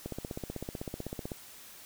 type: click train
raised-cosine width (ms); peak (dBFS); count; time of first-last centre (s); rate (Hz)
2; -23; 21; 0.06-1.318; 15.9
effects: white hiss -51 dBFS RMS until 1.85 s